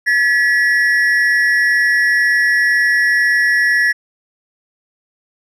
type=ring-modulated tone; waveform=triangle; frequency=1824 Hz; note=A#6; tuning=38 cents flat; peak=-6 dBFS; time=0.06-3.93 s; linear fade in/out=20 ms; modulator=111 Hz; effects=none